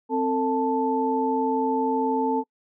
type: tone cluster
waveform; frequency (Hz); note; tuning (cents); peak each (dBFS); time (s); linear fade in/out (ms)
sine; 262.3 / 449.7 / 879; C4 / A4 / A5; +4 / +38 / -2; -25; 0.09-2.44; 50
effects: noise-tail reverb RT60 0.1 s tail -25 dB re dry